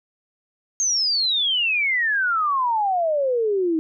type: exponential sweep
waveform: sine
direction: down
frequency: 6490 to 311.1 Hz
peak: -18 dBFS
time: 0.8-3.79 s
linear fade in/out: 0 ms
effects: none